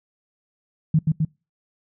sine tone with echo, 156.9 Hz, D#3, 15 cents sharp, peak -13 dBFS, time 0.94-0.99 s, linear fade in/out 5 ms, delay 130 ms, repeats 2, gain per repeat -2 dB, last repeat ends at 1.25 s, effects noise-tail reverb RT60 0.3 s tail -26 dB re dry

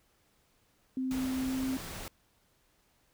sine tone with pitch glide, 260 to 262.6 Hz, C4 to C4, -11 to +6 cents, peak -30 dBFS, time 0.97-1.77 s, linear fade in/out 2 ms, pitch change +17 cents, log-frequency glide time 1.34-1.65 s
pink noise, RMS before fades -42 dBFS, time 1.11-2.08 s, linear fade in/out 0 ms
effects pink hiss -70 dBFS RMS until 3.13 s

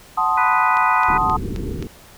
sine chord, F# diminished seventh, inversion none, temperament equal, 740 / 880 / 1046.5 / 1244.5 Hz, F#5 / A5 / C6 / Eb6, 0 / 0 / 0 / 0 cents, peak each -24 / -20 / -23 / -19 dBFS, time 0.17-1.37 s, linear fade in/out 10 ms
harmonic tone, 493.9 Hz, B4, in tune, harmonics 2 / 3 / 4 / 5, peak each -20 / -24 / -26 / -28 dBFS, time 0.37-1.18 s, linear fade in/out 10 ms
click train, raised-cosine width 0.2 ms, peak -16 dBFS, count 5, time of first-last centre 0.77-1.825 s, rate 3.79 Hz
pink low-pass noise, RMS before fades -26 dBFS, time 1.08-1.87 s, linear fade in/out 0 ms, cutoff 460 Hz, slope 96 dB/octave
effects pink hiss -45 dBFS RMS until 2.17 s

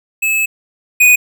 square tone pair in turn, 2600 / 2481 Hz, E7 / D#7, -24 / -6 cents, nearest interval minor second, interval 82 cents, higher first, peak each -13 / -6 dBFS, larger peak second, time 0.22-0.46 / 1-1.16 s, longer first, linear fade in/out 10 ms, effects none

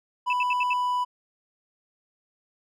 triangle tone, 990 Hz, B5, 4 cents sharp, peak -21 dBFS, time 0.26-1.05 s, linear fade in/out 20 ms
sine tone bursts, 2633 Hz, E7, 3 cents flat, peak -24 dBFS, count 5, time 0.3-0.733 s, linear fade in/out 2 ms, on 29 ms, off 72 ms
effects none

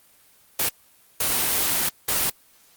white noise bursts at uneven times, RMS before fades -22 dBFS, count 3, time 0.59-0.69 / 1.2-1.89 / 2.08-2.3 s, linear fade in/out 5 ms, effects white hiss -56 dBFS RMS until 2.76 s + Opus 24 kbps

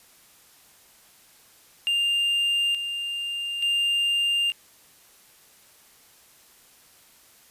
triangle tone with tremolo, 2800 Hz, F7, 4 cents sharp, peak -19 dBFS, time 1.87-4.52 s, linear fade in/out 0 ms, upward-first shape square, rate 0.57 Hz, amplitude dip 55%, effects white hiss -55 dBFS RMS until 7.5 s + resampled to 32000 Hz

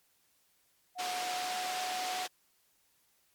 sine tone with pitch glide, 728 to 736 Hz, F#5 to F#5, -28 to -9 cents, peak -35 dBFS, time 0.95-2.28 s, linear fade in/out 50 ms, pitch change +19 cents, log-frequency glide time 1.24-1.74 s
white band-pass noise, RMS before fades -39 dBFS, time 0.98-2.28 s, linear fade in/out 20 ms, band 330 to 4900 Hz, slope 12 dB/octave
effects white hiss -71 dBFS RMS until 3.34 s + MP3 96 kbps

